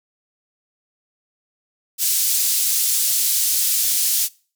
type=band-pass noise; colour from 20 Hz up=white; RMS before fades=-19 dBFS; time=1.98-4.29 s; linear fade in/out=50 ms; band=4900 to 16000 Hz; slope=12 dB/octave; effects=noise-tail reverb RT60 0.4 s tail -23 dB re dry